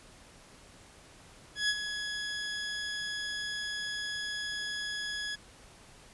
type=tone with ADSR envelope; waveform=20% pulse; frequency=1681 Hz; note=G#6; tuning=20 cents sharp; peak=-20 dBFS; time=1.55-5.36 s; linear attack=140 ms; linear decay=50 ms; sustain=-9 dB; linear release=17 ms; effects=pink hiss -55 dBFS RMS until 6.13 s + resampled to 24000 Hz